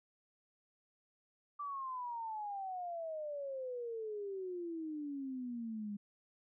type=exponential sweep; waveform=sine; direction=down; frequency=1174.7 to 201.4 Hz; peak=-39 dBFS; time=1.59-5.97 s; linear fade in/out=10 ms; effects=none